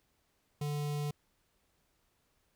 square tone with notch filter, 146.83 Hz, D3, in tune, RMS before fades -35 dBFS, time 0.61-1.11 s, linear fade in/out 5 ms, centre 1600 Hz, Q 1.6, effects pink hiss -75 dBFS RMS until 2.55 s

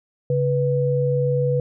sine tone pair together, 138.65 / 491.8 Hz, C#3 / B4, +1 / -7 cents, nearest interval octave + minor seventh, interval 2192 cents, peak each -20 dBFS, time 0.3-1.6 s, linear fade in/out 2 ms, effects none

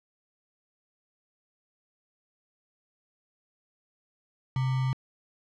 sine tone with sample-and-hold, 130.6 Hz, C3, 3 cents flat, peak -24 dBFS, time 4.56-4.93 s, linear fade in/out 2 ms, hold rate 1050 Hz, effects low-pass 4000 Hz 12 dB/octave

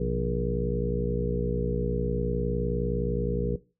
harmonic tone with a mistuned harmonic, 59.6 Hz, A#1, 39 cents sharp, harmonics 1 / 2 / 3 / 4 / 5 / 6 / 7 / 8, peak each -31 / -33 / -30 / -37 / -41 / -42 / -32 / -33 dBFS, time 0-3.56 s, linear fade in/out 5 ms, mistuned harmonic 2, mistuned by +120 cents, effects noise-tail reverb RT60 0.3 s tail -18 dB re dry

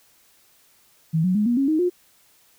sine tone with pitch steps, 160.9 / 183.76 / 209.9 / 239.7 / 273.7 / 312.6 / 357.1 Hz, E3 / F#3 / G#3 / A#3 / C#4 / D#4 / F4, -42 / -12 / +19 / +48 / -22 / +8 / +39 cents, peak -17 dBFS, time 1.13-1.9 s, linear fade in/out 20 ms, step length 110 ms, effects white hiss -58 dBFS RMS until 2.58 s

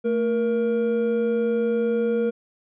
triangle tone pair together, 223.6 / 471 Hz, A3 / A#4, +28 / +18 cents, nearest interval octave + minor second, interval 1290 cents, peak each -23 / -19 dBFS, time 0.04-2.31 s, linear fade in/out 20 ms, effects resampled to 8000 Hz

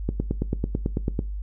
click train, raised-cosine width 3 ms, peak -11 dBFS, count 11, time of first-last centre 0.09-1.191 s, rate 9.08 Hz, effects noise-tail reverb RT60 0.3 s tail -20 dB re dry + added 50 Hz sine -28 dBFS peak until 1.42 s

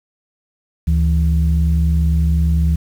sine tone pair together, 73.68 / 165 Hz, D2 / E3, +6 / +2 cents, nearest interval octave + major second, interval 1396 cents, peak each -12 / -17 dBFS, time 0.87-2.76 s, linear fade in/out 10 ms, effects tanh soft clip ceiling -6 dBFS + 7-bit

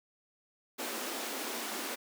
pink high-pass noise, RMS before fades -38 dBFS, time 0.78-1.96 s, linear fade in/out 20 ms, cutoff 220 Hz, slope 96 dB/octave, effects none

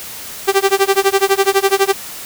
sawtooth tone with tremolo, 391.5 Hz, G4, 2 cents flat, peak -4 dBFS, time 0.47-1.93 s, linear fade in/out 20 ms, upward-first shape sine, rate 12 Hz, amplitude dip 100%, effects white hiss -30 dBFS RMS until 2.25 s

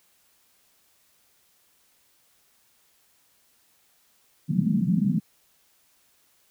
white band-pass noise, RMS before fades -23 dBFS, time 4.48-5.2 s, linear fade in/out 20 ms, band 150 to 220 Hz, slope 48 dB/octave, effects white hiss -64 dBFS RMS until 6.5 s

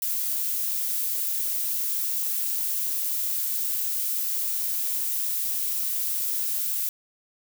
violet noise, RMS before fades -27 dBFS, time 0.02-6.89 s, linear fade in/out 2 ms, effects none

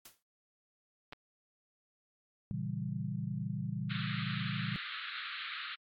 white noise with exponential decay, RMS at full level -48 dBFS, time 0.05-0.23 s, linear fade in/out 5 ms, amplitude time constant 37 ms
clicks, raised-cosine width 0.3 ms, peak -30 dBFS, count 2, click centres 1.125 / 1.132 s
sine chord, A# diminished seventh, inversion none, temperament equal, 116.54 / 138.59 / 164.81 / 196 Hz, A#2 / C#3 / E3 / G3, 0 / 0 / 0 / 0 cents, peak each -40 dBFS, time 2.51-4.76 s, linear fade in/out 0 ms
pink band-pass noise, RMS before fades -42 dBFS, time 3.89-5.76 s, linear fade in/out 20 ms, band 1200 to 4200 Hz, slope 96 dB/octave
effects AAC 64 kbps

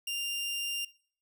sawtooth tone, 2794 Hz, F7, in tune, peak -29 dBFS, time 0.07-0.85 s, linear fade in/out 5 ms, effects noise-tail reverb RT60 0.5 s tail -20 dB re dry

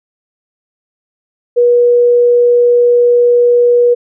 sine tone, 482.9 Hz, B4, 39 cents flat, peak -5 dBFS, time 1.56-3.95 s, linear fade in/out 20 ms, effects none

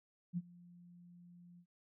sine tone with ADSR envelope, 175.1 Hz, F3, 5 cents sharp, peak -33 dBFS, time 0.33-1.66 s, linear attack 43 ms, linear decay 38 ms, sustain -23 dB, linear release 74 ms, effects none

